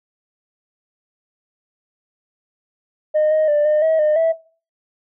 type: tone with pitch steps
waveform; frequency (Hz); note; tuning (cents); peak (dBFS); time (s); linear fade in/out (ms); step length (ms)
sine; 613 / 623 / 591 / 607 / 640 / 608 / 654; D#5 / D#5 / D5 / D#5 / D#5 / D#5 / E5; -26 / +2 / +11 / -43 / +49 / -40 / -14; -11; 3.14-4.33; 20; 170
effects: noise-tail reverb RT60 0.4 s tail -21 dB re dry + tanh soft clip ceiling -11 dBFS